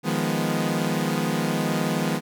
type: chord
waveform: sawtooth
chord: F half-diminished seventh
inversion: third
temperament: equal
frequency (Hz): 155.56 / 174.61 / 207.7 / 246.9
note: Eb3 / F3 / Ab3 / Cb4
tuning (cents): 0 / 0 / 0 / 0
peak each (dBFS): -24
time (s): 0.03-2.21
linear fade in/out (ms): 50
effects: none